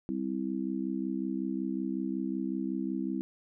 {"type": "harmonic tone", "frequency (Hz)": 65.41, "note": "C2", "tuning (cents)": 0, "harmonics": [3, 4, 5], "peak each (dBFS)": [-35, -34, -35], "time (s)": [0.09, 3.21], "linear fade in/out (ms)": 0, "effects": []}